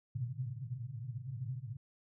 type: band-pass noise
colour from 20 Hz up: white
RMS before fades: -41 dBFS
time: 0.15-1.77 s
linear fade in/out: 10 ms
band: 110 to 140 Hz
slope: 96 dB/octave
effects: none